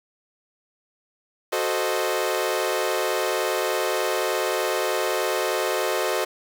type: chord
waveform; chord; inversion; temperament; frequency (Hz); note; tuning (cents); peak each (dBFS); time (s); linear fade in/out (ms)
sawtooth; F# diminished seventh; none; equal; 370 / 440 / 523.3 / 622.3; F#4 / A4 / C5 / Eb5; 0 / 0 / 0 / 0; -24; 1.52-6.25; 10
effects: 7-bit